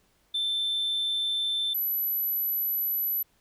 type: tone pair in turn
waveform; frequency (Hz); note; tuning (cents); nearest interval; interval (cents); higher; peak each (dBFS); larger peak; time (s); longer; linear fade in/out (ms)
sine; 3547 / 11931; A7 / F#9; +13 / +13; octave + major sixth; 2100; second; -23; neither; 0.34-1.74 / 1.74-3.23; second; 10
effects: tanh soft clip ceiling -24 dBFS + pink hiss -67 dBFS RMS until 3.4 s